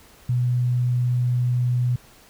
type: tone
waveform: sine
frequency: 123.47 Hz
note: B2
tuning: in tune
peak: -18 dBFS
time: 0.29-1.96 s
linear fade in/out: 5 ms
effects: pink hiss -51 dBFS RMS until 2.29 s